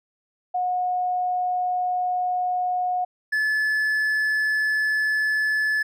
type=tone pair in turn; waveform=sine / triangle; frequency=726 / 1726.7 Hz; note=F#5 / A6; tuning=-33 / -33 cents; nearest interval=octave + minor third; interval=1500 cents; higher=second; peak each=-21 / -18 dBFS; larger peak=second; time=0.54-3.05 / 3.32-5.83 s; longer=neither; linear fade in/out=10 ms; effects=none